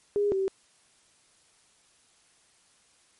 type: tone pair in turn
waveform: sine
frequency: 409.2 / 385.5 Hz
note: G#4 / G4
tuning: -26 / -29 cents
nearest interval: minor second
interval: 103 cents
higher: first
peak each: -22 / -24 dBFS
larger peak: first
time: 0.16-0.32 / 0.32-0.48 s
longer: neither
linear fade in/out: 0 ms
effects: white hiss -63 dBFS RMS until 3.19 s + MP3 48 kbps